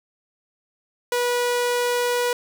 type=tone; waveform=sawtooth; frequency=486.9 Hz; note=B4; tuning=25 cents flat; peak=-16 dBFS; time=1.12-2.33 s; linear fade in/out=2 ms; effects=none